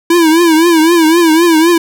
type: tone with vibrato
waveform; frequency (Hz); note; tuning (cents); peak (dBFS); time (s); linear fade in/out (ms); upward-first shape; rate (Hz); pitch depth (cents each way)
square; 329.6; E4; 0; -6; 0.1-1.78; 5; triangle; 3.9; 120
effects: none